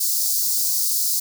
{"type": "high-pass noise", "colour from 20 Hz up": "white", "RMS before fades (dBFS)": -21, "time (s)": [0, 1.2], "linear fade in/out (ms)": 10, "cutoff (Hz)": 4400, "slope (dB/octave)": 48, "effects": []}